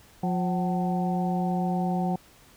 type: harmonic tone with a mistuned harmonic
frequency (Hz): 178.2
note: F3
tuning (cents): +35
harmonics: 1 / 2 / 3 / 4 / 5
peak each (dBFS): -25 / -35 / -38 / -30 / -40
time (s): 0.23-2.16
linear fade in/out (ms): 5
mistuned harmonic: 4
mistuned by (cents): +86
effects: pink hiss -55 dBFS RMS until 2.56 s